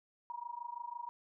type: tone with amplitude modulation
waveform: sine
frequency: 955 Hz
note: A#5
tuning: 42 cents sharp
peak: -37 dBFS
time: 0.3-1.09 s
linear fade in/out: 0 ms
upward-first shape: sine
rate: 26 Hz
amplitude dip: 90%
effects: none